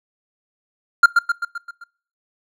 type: tone with echo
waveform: triangle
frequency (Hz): 1396.9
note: F6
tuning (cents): 0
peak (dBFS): -3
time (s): 1.03-1.06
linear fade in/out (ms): 5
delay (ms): 130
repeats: 6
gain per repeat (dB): -5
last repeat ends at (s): 1.84
effects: noise-tail reverb RT60 0.5 s tail -24 dB re dry